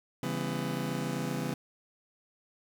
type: chord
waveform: 30% pulse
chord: C# half-diminished seventh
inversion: none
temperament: just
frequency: 138.59 / 166.31 / 199.57 / 249.5 Hz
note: C#3 / E3 / G3 / B3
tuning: 0 / +16 / +31 / +18 cents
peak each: -34 / -34 / -36 / -34 dBFS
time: 0.23-1.54 s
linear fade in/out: 2 ms
effects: none